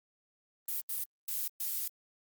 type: noise bursts at uneven times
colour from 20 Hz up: violet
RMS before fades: -35 dBFS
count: 4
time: 0.68-0.81 / 0.89-1.04 / 1.28-1.48 / 1.6-1.88 s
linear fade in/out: 5 ms
effects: Opus 32 kbps

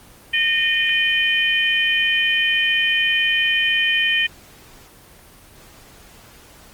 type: harmonic tone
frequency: 613 Hz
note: D#5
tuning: 26 cents flat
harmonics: 3 / 4 / 5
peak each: -20 / -20 / -20 dBFS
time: 0.33-4.27 s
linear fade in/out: 10 ms
effects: pink hiss -46 dBFS RMS until 6.73 s + Opus 24 kbps

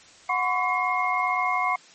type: tone cluster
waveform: sine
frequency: 732 / 1021 / 1123 / 2144 Hz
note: F#5 / C6 / C#6 / C7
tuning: -19 / -43 / +22 / +42 cents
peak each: -27 dBFS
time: 0.29-1.76 s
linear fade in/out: 5 ms
effects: white hiss -51 dBFS RMS until 1.94 s + MP3 32 kbps

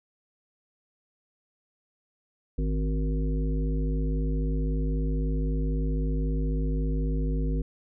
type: harmonic tone with a mistuned harmonic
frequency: 51.91 Hz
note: G#1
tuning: in tune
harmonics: 1 / 3 / 5 / 7 / 9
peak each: -25 / -32 / -34 / -41 / -40 dBFS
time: 2.58-7.62 s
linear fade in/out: 5 ms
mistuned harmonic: 7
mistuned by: +43 cents
effects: none

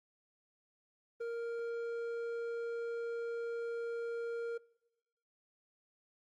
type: tone with hard clipping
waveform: sine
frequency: 466.2 Hz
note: A#4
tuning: in tune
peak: -38 dBFS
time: 1.2-4.58 s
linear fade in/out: 10 ms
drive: 6 dB
effects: noise-tail reverb RT60 1.0 s tail -24 dB re dry + Opus 24 kbps

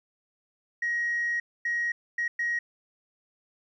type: tone bursts at uneven times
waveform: sine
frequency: 1890 Hz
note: A#6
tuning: 23 cents sharp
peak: -24 dBFS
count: 4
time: 0.82-1.4 / 1.65-1.92 / 2.18-2.28 / 2.39-2.59 s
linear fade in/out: 5 ms
effects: tanh soft clip ceiling -22 dBFS + 11-bit

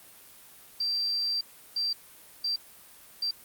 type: tone bursts at uneven times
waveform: sine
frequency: 4702 Hz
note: D8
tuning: 1 cent sharp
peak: -26 dBFS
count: 4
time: 0.8-1.41 / 1.76-1.93 / 2.44-2.56 / 3.22-3.31 s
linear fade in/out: 5 ms
effects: white hiss -52 dBFS RMS until 3.44 s + Opus 32 kbps

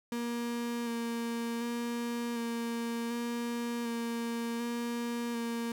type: tone with vibrato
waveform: 35% pulse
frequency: 234.9 Hz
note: A#3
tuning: 13 cents sharp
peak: -31 dBFS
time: 0.12-5.72 s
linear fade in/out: 2 ms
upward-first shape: square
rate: 0.67 Hz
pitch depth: 14 cents each way
effects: none

